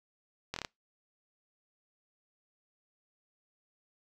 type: slowing click train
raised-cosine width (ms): 0.2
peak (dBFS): -18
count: 5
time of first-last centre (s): 0.54-0.648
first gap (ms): 23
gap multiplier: 1.11
effects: noise-tail reverb RT60 0.2 s tail -26 dB re dry